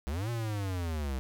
square linear two-way sweep, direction up then down, 63 to 119.8 to 63 Hz, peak -32 dBFS, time 0.07-1.19 s, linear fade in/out 0 ms, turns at 0.3 s, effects none

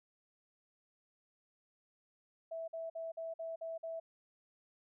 sine tone bursts, 656 Hz, E5, 9 cents flat, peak -39 dBFS, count 7, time 2.51-4 s, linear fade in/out 10 ms, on 170 ms, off 50 ms, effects none

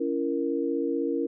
sine chord, A# diminished, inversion first, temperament just, 279.7 / 335.6 / 466.2 Hz, C#4 / E4 / A#4, +16 / +31 / 0 cents, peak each -29 dBFS, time 0-1.27 s, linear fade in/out 10 ms, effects none

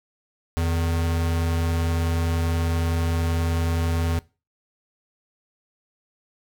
square tone pair together, 83.6 / 154.21 Hz, E2 / D#3, +25 / -15 cents, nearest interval major seventh, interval 1060 cents, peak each -22 / -32 dBFS, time 0.57-4.19 s, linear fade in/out 0 ms, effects noise-tail reverb RT60 0.3 s tail -21 dB re dry

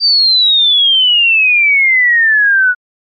sine exponential sweep, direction down, 4699 to 1457 Hz, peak -6 dBFS, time 0-2.75 s, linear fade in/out 50 ms, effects MP3 32 kbps

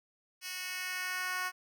10% pulse tone with high-pass filter sweep, 366.9 Hz, F#4, 15 cents flat, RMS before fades -37 dBFS, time 0.41-1.52 s, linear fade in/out 50 ms, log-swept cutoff 3200 to 1100 Hz, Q 1.3, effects none

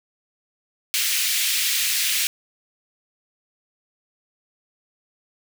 pink high-pass noise, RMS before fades -22 dBFS, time 0.94-2.27 s, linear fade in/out 0 ms, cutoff 2200 Hz, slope 24 dB/octave, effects none

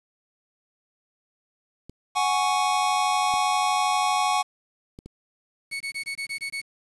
clicks, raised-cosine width 3 ms, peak -28 dBFS, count 4, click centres 1.896 / 3.339 / 4.989 / 5.06 s
square chord, F# suspended second, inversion none, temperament just, 740 / 832.5 / 1110 Hz, F#5 / G#5 / C#6, 0 / +4 / +2 cents, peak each -26 dBFS, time 2.15-4.43 s, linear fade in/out 20 ms
35% pulse tone bursts, 2217 Hz, C#7, in tune, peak -27 dBFS, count 8, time 5.71-6.618 s, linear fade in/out 20 ms, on 96 ms, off 20 ms
effects resampled to 24000 Hz + 8-bit

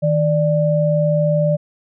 sine tone pair together, 157.27 / 590 Hz, D#3 / D5, +19 / +8 cents, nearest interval octave + major seventh, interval 2289 cents, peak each -16 dBFS, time 0.02-1.57 s, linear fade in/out 20 ms, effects none

